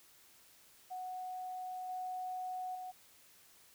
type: tone with level steps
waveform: sine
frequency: 738 Hz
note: F#5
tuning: 5 cents flat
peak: -40 / -38 / -42 dBFS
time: 0.9-2.92 s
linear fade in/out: 20 ms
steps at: 1.89 / 2.75 s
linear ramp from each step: 2 ms
effects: white hiss -63 dBFS RMS until 3.74 s